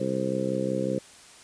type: harmonic tone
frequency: 65.41 Hz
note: C2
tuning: in tune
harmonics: 2 / 3 / 4 / 5 / 6 / 7 / 8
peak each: -35 / -31 / -34 / -33 / -34 / -35 / -30 dBFS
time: 0-0.99 s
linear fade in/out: 5 ms
effects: white hiss -50 dBFS RMS until 1.43 s + resampled to 22050 Hz